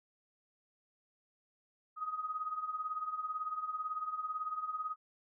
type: tone with tremolo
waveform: sine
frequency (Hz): 1254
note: D#6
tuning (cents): +13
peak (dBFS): -32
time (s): 1.96-4.96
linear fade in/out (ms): 50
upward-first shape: triangle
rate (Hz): 18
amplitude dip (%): 80
effects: none